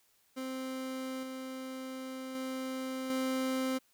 30% pulse tone with level steps, 261.2 Hz, C4, 3 cents flat, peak -34 / -37 / -33 / -28 dBFS, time 0.36-3.79 s, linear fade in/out 20 ms, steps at 1.23 / 2.35 / 3.1 s, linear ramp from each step 2 ms, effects white hiss -70 dBFS RMS until 3.93 s

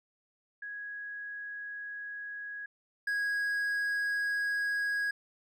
sine / triangle tone pair in turn, 1661.2 / 1652.4 Hz, G#6 / G#6, 0 / -9 cents, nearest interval unison, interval 9 cents, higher first, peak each -38 / -27 dBFS, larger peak second, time 0.62-2.66 / 3.07-5.11 s, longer neither, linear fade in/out 5 ms, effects none

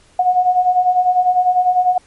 sine beating tone pair, 720 / 730 Hz, F#5 / F#5, -47 / -24 cents, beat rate 10 Hz, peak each -17 / -12 dBFS, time 0.19-1.98 s, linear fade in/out 5 ms, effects pink hiss -51 dBFS RMS until 2.06 s + MP3 48 kbps

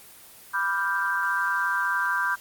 sine chord, G dominant seventh, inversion first, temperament equal, 987.8 / 1174.7 / 1396.9 / 1568 Hz, B5 / D6 / F6 / G6, 0 / 0 / 0 / 0 cents, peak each -29 / -30 / -31 / -25 dBFS, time 0.53-2.36 s, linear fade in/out 20 ms, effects white hiss -48 dBFS RMS until 2.4 s + Opus 24 kbps

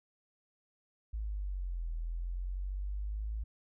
sine exponential two-way sweep, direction down then up, 55 to 40.65 to 55 Hz, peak -34 dBFS, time 1.13-3.44 s, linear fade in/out 10 ms, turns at 1.92 s, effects none

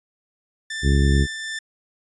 sawtooth tone with tremolo, 1775 Hz, A6, 15 cents sharp, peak -23 dBFS, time 0.7-1.59 s, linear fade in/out 5 ms, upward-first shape triangle, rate 2.6 Hz, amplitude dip 30%
harmonic tone, 69.3 Hz, C#2, in tune, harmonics 1 / 2 / 3 / 4 / 5 / 6, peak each -16 / -20 / -25 / -28 / -28 / -31 dBFS, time 0.82-1.27 s, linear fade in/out 50 ms
effects resampled to 22050 Hz

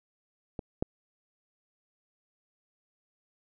clicks, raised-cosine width 2 ms, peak -22 / -14 dBFS, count 2, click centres 0.592 / 0.825 s, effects none

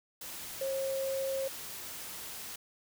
sine tone in noise, 538 Hz, C5, 48 cents sharp, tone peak -31 dBFS, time 0.61-1.48 s, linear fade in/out 5 ms, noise white, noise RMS -43 dBFS, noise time 0.21-2.56 s, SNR +9 dB, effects none

